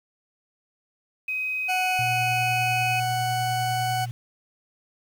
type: tone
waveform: sine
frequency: 2521 Hz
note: D#7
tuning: 22 cents sharp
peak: -25 dBFS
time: 1.28-3 s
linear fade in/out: 5 ms
type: tone with pitch glide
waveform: 40% pulse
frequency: 740 to 745.1 Hz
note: F#5 to F#5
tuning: 0 to +12 cents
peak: -23 dBFS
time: 1.68-4.06 s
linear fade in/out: 20 ms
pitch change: +12 cents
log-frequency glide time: 2.03-3.89 s
type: tone with tremolo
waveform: sine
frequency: 119.8 Hz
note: A#2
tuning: 48 cents sharp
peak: -28 dBFS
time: 1.99-4.11 s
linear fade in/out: 0 ms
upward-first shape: triangle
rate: 10 Hz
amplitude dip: 25%
effects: 8-bit